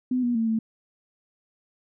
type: tone with pitch steps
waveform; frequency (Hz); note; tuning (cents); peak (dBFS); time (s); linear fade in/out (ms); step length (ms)
sine; 252.7 / 241.6 / 225.9 / 222.7; B3 / B3 / A3 / A3; +40 / -38 / +46 / +21; -21; 0.11-0.59; 5; 120
effects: none